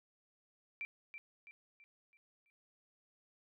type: tone with echo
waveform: sine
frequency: 2349 Hz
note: D7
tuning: in tune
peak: -39 dBFS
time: 0.81-0.85 s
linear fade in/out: 0 ms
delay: 330 ms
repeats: 5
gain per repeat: -7 dB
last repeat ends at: 2.5 s
effects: none